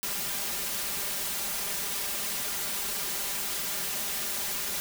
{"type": "noise with comb filter", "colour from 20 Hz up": "white", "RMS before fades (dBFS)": -32, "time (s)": [0.03, 4.8], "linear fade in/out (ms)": 0, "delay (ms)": 5, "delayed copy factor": 0.7, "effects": []}